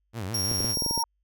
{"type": "tone with vibrato", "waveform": "sawtooth", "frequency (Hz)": 103.83, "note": "G#2", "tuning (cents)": 0, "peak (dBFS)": -27, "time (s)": [0.13, 0.76], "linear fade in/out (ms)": 50, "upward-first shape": "sine", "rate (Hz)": 6, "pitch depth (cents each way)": 220}
{"type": "tone with tremolo", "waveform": "sawtooth", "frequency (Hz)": 5588, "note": "F8", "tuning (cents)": 0, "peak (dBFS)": -22, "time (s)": [0.34, 1.03], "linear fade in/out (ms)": 5, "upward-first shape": "sine", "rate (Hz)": 20, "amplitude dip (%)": 30}
{"type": "clicks", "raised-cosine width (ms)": 2, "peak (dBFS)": -19, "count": 8, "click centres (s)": [0.514, 0.605, 0.646, 0.772, 0.822, 0.863, 0.91, 0.977]}
{"type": "tone with exponential growth", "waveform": "sine", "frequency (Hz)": 920, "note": "A#5", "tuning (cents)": -23, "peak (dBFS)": -25, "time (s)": [0.64, 1.04], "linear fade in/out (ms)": 1, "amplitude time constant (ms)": 86}
{"effects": ["added 50 Hz sine -70 dBFS peak until 1.23 s"]}